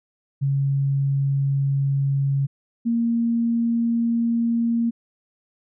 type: tone pair in turn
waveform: sine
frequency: 138.3 / 232.6 Hz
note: C#3 / A#3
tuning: -4 / -4 cents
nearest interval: major sixth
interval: 900 cents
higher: second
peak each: -18 dBFS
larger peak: neither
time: 0.41-2.47 / 2.85-4.91 s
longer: neither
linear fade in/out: 20 ms
effects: none